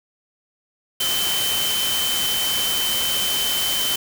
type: tone in noise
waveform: sine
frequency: 3073 Hz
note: G7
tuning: 35 cents flat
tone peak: -22 dBFS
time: 1-3.96 s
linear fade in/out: 5 ms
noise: white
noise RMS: -24 dBFS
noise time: 1-3.96 s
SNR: -1 dB
effects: none